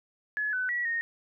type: tone with pitch steps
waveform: sine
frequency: 1702 / 1505 / 1932 / 1853 Hz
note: G#6 / F#6 / B6 / A#6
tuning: +42 / +29 / -39 / -11 cents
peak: -27 dBFS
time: 0.37-1.01 s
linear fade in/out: 0 ms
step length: 160 ms
effects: none